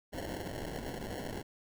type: noise with sample-and-hold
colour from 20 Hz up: violet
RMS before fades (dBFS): -40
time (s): 0.12-1.43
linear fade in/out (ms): 20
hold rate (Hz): 1225
effects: none